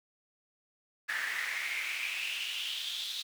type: noise with high-pass filter sweep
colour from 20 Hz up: brown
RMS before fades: -36 dBFS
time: 1.08-3.23 s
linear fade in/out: 20 ms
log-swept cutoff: 1700 to 3800 Hz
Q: 6.1
effects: none